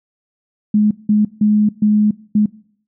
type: tone bursts at uneven times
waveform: sine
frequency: 210.7 Hz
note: G#3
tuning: 25 cents sharp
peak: -9 dBFS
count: 5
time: 0.74-0.91 / 1.09-1.25 / 1.41-1.69 / 1.82-2.11 / 2.35-2.46 s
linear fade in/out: 5 ms
effects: noise-tail reverb RT60 0.6 s tail -22 dB re dry